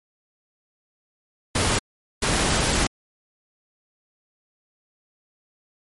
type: noise bursts at uneven times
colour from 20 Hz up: pink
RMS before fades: -21 dBFS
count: 2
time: 1.55-1.79 / 2.22-2.87 s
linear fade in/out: 5 ms
effects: MP3 48 kbps